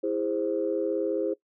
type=chord; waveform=sine; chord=E augmented; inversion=none; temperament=equal with one note detuned; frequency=329.6 / 408.6 / 523.3 Hz; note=E4 / G#4 / B#4; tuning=0 / -28 / 0 cents; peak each=-29 dBFS; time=0.03-1.34 s; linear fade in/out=10 ms; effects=noise-tail reverb RT60 0.1 s tail -20 dB re dry + tanh soft clip ceiling -15 dBFS